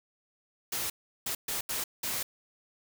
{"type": "noise bursts at uneven times", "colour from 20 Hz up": "white", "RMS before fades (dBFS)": -33, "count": 5, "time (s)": [[0.72, 0.9], [1.26, 1.35], [1.48, 1.61], [1.69, 1.84], [2.03, 2.23]], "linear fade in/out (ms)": 5, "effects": []}